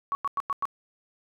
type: tone bursts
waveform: sine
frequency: 1121 Hz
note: C#6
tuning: 19 cents sharp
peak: -24 dBFS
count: 5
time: 0.12-0.654 s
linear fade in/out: 0 ms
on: 30 ms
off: 96 ms
effects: none